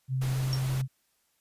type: tone with pitch glide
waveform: sine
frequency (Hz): 130.81 to 131.72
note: C3 to C3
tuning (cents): 0 to +12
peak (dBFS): -26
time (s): 0.08-0.88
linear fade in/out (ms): 50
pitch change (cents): +12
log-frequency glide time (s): 0.34-0.46
type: noise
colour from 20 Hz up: pink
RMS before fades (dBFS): -40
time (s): 0.21-0.82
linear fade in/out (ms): 10
type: tone with exponential decay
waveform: sine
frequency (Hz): 5520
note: F8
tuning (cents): -21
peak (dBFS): -27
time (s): 0.53-0.61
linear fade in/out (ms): 0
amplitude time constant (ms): 17
effects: white hiss -72 dBFS RMS until 1.4 s + resampled to 32000 Hz